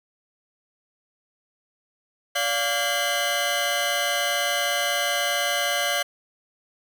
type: tone cluster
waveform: 30% pulse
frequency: 577 / 702 / 1613 / 2056 / 3001 Hz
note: D5 / F5 / G6 / C7 / F#7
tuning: -31 / +9 / +49 / -31 / +24 cents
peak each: -26 dBFS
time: 2.35-6.03 s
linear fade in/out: 10 ms
effects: none